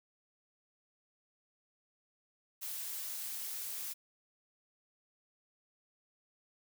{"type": "noise", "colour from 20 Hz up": "blue", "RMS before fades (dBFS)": -41, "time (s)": [2.61, 3.94], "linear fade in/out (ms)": 20, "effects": []}